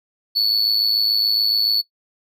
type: tone with amplitude modulation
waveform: triangle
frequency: 4435 Hz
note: C#8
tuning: in tune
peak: -11 dBFS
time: 0.35-1.82 s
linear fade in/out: 20 ms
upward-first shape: sine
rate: 107 Hz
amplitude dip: 60%
effects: noise-tail reverb RT60 0.1 s tail -20 dB re dry